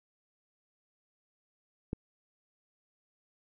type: click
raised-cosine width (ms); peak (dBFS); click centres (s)
3; -20; 1.931
effects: none